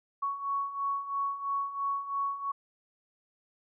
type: beating tone pair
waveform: sine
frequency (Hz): 1112 / 1115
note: C#6 / C#6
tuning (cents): +5 / +10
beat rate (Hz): 3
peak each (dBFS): -36 / -31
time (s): 0.22-2.52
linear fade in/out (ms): 10
effects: none